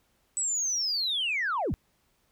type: linear sweep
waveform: sine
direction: down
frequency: 8010 to 30 Hz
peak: -25 dBFS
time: 0.37-1.74 s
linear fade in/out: 0 ms
effects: tanh soft clip ceiling -22 dBFS + pink hiss -70 dBFS RMS until 2.31 s